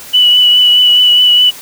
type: tone with vibrato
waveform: sine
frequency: 2960 Hz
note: F#7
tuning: in tune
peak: -4 dBFS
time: 0.13-1.51 s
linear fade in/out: 20 ms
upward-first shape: triangle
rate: 4.8 Hz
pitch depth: 23 cents each way
effects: white hiss -31 dBFS RMS until 1.61 s